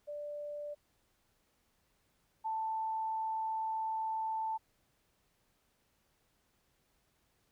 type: tone pair in turn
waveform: sine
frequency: 588 / 883.8 Hz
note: D5 / A5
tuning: +2 / +7 cents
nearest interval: perfect fifth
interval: 705 cents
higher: second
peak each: -39 / -33 dBFS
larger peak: second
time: 0.07-0.75 / 2.44-4.58 s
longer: second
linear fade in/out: 20 ms
effects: pink hiss -75 dBFS RMS until 7.51 s